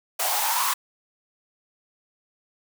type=noise with high-pass filter sweep; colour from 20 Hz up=white; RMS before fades=-24 dBFS; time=0.19-0.74 s; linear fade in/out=10 ms; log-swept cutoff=690 to 1100 Hz; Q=7.1; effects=none